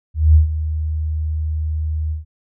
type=tone with ADSR envelope; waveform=sine; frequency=77.78 Hz; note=D#2; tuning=in tune; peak=-5 dBFS; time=0.14-2.25 s; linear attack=210 ms; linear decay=120 ms; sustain=-13 dB; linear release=140 ms; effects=none